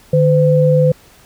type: tone pair together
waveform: sine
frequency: 151.33 / 509 Hz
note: D#3 / C5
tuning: -48 / -48 cents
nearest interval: octave + major sixth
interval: 2100 cents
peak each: -11 dBFS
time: 0.13-0.92 s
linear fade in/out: 5 ms
effects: pink hiss -46 dBFS RMS until 1.25 s